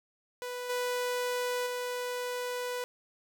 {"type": "tone with level steps", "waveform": "sawtooth", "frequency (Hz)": 493.9, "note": "B4", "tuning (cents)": 0, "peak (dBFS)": [-32, -26, -29], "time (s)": [0.42, 2.84], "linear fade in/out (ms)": 0, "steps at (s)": [0.69, 1.66], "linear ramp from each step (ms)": 10, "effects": []}